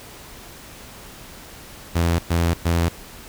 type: tone bursts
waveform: sawtooth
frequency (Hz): 84.6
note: E2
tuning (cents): +45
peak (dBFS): -13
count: 3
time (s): 1.95-2.89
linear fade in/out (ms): 10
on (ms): 240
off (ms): 110
effects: pink hiss -41 dBFS RMS until 3.28 s